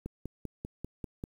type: click train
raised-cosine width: 3 ms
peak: -24 dBFS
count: 7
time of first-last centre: 0.06-1.239 s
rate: 5.09 Hz
effects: 9-bit